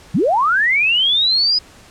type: linear sweep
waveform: sine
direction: up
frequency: 123.47 to 5030 Hz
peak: -12 dBFS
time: 0.14-1.59 s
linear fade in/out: 10 ms
effects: pink hiss -44 dBFS RMS until 1.9 s + low-pass 9000 Hz 12 dB/octave